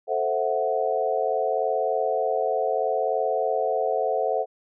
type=chord; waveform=sine; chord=F# half-diminished seventh; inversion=first; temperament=equal; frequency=440 / 523.3 / 659.3 / 740 Hz; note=A4 / C5 / E5 / F#5; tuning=0 / 0 / 0 / 0 cents; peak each=-27 dBFS; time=0.07-4.46 s; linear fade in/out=50 ms; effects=none